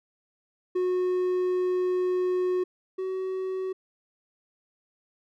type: tone pair in turn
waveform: triangle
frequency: 364.8 / 376.4 Hz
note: F#4 / F#4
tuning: -24 / +30 cents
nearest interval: minor second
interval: 54 cents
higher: second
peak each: -21 / -26 dBFS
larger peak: first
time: 0.75-2.64 / 2.98-3.73 s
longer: first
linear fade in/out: 10 ms
effects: none